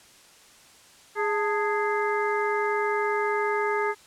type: harmonic tone with a mistuned harmonic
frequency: 415.3 Hz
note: G#4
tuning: in tune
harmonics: 1 / 2 / 3 / 4 / 5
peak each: -26 / -29 / -31 / -32 / -33 dBFS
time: 1.15-3.95 s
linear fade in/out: 50 ms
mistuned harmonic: 2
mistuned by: +110 cents
effects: white hiss -53 dBFS RMS until 4.06 s + low-pass 9000 Hz 12 dB/octave